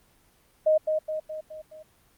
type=tone with echo; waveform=sine; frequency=622.3 Hz; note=D#5; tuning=in tune; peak=-17 dBFS; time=0.66-0.78 s; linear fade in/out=10 ms; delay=210 ms; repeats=5; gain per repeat=-5 dB; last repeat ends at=1.83 s; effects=pink hiss -62 dBFS RMS until 2.17 s + Opus 24 kbps